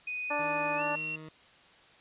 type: tone with pitch glide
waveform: sine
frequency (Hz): 2489 to 2730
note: D#7 to F7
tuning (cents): 0 to -40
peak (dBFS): -33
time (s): 0.07-1.16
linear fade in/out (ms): 5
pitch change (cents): +160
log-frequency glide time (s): 0.76-0.82
type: harmonic tone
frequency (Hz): 293.7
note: D4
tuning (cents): 0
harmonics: 1 / 2 / 3 / 4 / 5 / 6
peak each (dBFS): -41 / -34 / -34 / -37 / -43 / -40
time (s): 0.3-0.96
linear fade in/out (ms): 10
type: tone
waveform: 20% pulse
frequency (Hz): 156.7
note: D#3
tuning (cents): +13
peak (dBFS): -39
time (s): 0.39-1.29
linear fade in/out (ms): 2
effects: white hiss -58 dBFS RMS until 2 s + resampled to 8000 Hz